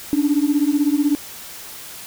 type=beating tone pair; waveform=sine; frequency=283.5 / 299.5 Hz; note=C#4 / D4; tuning=+39 / +34 cents; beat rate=16 Hz; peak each=-17 dBFS; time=0.13-1.15 s; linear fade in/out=0 ms; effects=tanh soft clip ceiling -8 dBFS + white hiss -36 dBFS RMS until 2.06 s